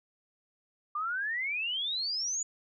sine exponential sweep, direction up, 1174.7 to 7000 Hz, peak -30 dBFS, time 0.95-2.43 s, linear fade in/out 5 ms, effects none

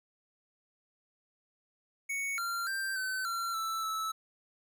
square tone with pitch steps, 2223 / 1380 / 1574 / 1525 / 1365 / 1323 / 1309 Hz, C#7 / F6 / G6 / G6 / F6 / E6 / E6, +4 / -21 / +7 / -48 / -40 / +6 / -13 cents, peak -33 dBFS, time 2.09-4.12 s, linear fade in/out 10 ms, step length 290 ms, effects none

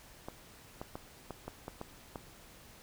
clicks, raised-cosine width 1 ms, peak -26 dBFS, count 8, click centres 0.285 / 0.815 / 0.955 / 1.307 / 1.48 / 1.681 / 1.814 / 2.158 s, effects pink hiss -56 dBFS RMS until 2.82 s

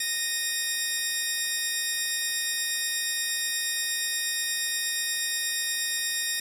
10% pulse tone pair together, 1853.4 / 2474 Hz, A#6 / D#7, -10 / -10 cents, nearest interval perfect fourth, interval 500 cents, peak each -18 / -25 dBFS, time 0-6.4 s, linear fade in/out 5 ms, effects resampled to 32000 Hz + 7-bit

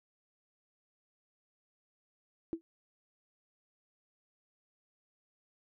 sine tone with exponential decay, 329.6 Hz, E4, in tune, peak -28 dBFS, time 2.53-2.61 s, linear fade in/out 0 ms, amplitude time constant 17 ms, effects none

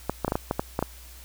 clicks, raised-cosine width 1 ms, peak -10 dBFS, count 9, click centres 0.096 / 0.247 / 0.28 / 0.321 / 0.355 / 0.511 / 0.595 / 0.791 / 0.826 s, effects added 60 Hz sine -45 dBFS peak until 1.24 s + white hiss -49 dBFS RMS until 1.24 s

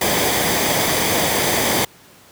pink noise with comb filter, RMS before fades -18 dBFS, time 0.01-1.85 s, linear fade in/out 5 ms, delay 0.73 ms, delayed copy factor -0.5, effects pink hiss -47 dBFS RMS until 2.31 s + high-pass 100 Hz 12 dB/octave

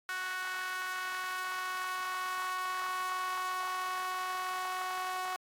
sawtooth tone with high-pass filter sweep, 370 Hz, F#4, in tune, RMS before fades -36 dBFS, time 0.09-5.36 s, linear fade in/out 0 ms, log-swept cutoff 1400 to 910 Hz, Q 3.8, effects AAC 64 kbps

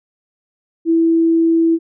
sine tone, 329.6 Hz, E4, in tune, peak -10 dBFS, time 0.85-1.79 s, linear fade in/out 50 ms, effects none

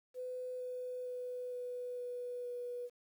sine tone with pitch steps, 504 / 500.8 / 497.6 / 494.5 / 491.4 / 488.2 Hz, B4 / B4 / B4 / B4 / B4 / B4, +35 / +24 / +13 / +2 / -9 / -20 cents, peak -39 dBFS, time 0.14-2.9 s, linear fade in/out 50 ms, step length 460 ms, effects 11-bit

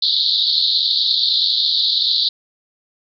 pink band-pass noise, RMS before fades -17 dBFS, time 0.02-2.29 s, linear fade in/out 5 ms, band 3600 to 4500 Hz, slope 96 dB/octave, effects none

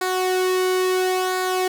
sawtooth tone with flanger, 370 Hz, F#4, in tune, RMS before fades -21 dBFS, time 0.01-1.68 s, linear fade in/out 5 ms, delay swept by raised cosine 0.34 to 1.54 ms, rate 0.73 Hz, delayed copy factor -0.55, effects none

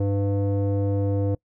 square tone with low-pass filter, 99.9 Hz, G2, 33 cents sharp, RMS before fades -23 dBFS, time 0-1.35 s, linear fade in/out 5 ms, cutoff 480 Hz, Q 2.6, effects noise-tail reverb RT60 0.1 s tail -24 dB re dry

